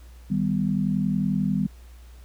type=chord; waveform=sine; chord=Eb augmented; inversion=none; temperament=equal; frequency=155.56 / 196 / 246.9 Hz; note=Eb3 / G3 / B3; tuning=0 / 0 / 0 cents; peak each=-27 / -23 / -28 dBFS; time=0.3-1.67 s; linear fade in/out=10 ms; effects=added 60 Hz sine -43 dBFS peak until 2.24 s + pink hiss -57 dBFS RMS until 2.24 s